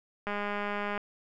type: click train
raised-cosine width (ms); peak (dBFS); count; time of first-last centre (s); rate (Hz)
0.5; -19; 146; 0.27-0.977; 205
effects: none